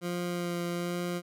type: tone with vibrato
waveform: 20% pulse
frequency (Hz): 174.61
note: F3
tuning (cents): 0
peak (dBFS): -26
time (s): 0.01-1.22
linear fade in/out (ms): 50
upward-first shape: sine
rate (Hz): 1.2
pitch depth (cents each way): 13
effects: none